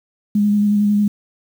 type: tone with vibrato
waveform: sine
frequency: 206.5 Hz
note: G#3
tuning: 10 cents flat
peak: -12 dBFS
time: 0.35-1.08 s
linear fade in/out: 5 ms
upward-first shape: square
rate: 11 Hz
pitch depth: 15 cents each way
effects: 7-bit